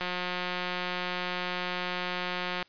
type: click train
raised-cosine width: 0.3 ms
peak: -16 dBFS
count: 472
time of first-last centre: 0.01-2.627 s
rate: 180 Hz
effects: white hiss -61 dBFS RMS until 2.68 s + resampled to 11025 Hz